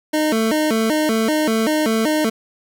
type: tone with vibrato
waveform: 25% pulse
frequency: 261.6 Hz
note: C4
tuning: in tune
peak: -12 dBFS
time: 0.13-2.3 s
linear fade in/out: 10 ms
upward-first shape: square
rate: 2.6 Hz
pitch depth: 280 cents each way
effects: 8-bit